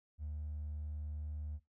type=tone with hard clipping; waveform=triangle; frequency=75.2 Hz; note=D2; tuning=42 cents sharp; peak=-39 dBFS; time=0.18-1.6 s; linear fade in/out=50 ms; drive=2 dB; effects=noise-tail reverb RT60 0.2 s tail -20 dB re dry